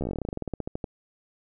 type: slowing click train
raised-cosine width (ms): 2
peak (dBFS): -17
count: 22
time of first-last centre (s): 0.01-0.842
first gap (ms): 13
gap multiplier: 1.1
effects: none